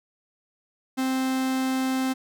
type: tone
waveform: 45% pulse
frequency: 261.6 Hz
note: C4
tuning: in tune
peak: -23 dBFS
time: 0.97-2.14 s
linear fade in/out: 20 ms
effects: none